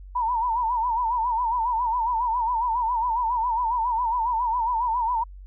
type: tone with vibrato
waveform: sine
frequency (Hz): 942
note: A#5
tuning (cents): +18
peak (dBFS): -21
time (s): 0.15-5.24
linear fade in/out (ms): 10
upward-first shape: sine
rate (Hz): 7.3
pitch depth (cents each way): 110
effects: added 47 Hz sine -39 dBFS peak until 5.46 s